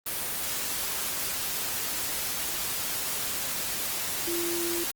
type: tone in noise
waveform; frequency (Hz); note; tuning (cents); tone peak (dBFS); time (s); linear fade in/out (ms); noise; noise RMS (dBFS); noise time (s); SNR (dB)
sine; 342.4; F4; -34; -30; 4.27-4.84; 5; white; -31; 0.06-4.91; -2
effects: Opus 24 kbps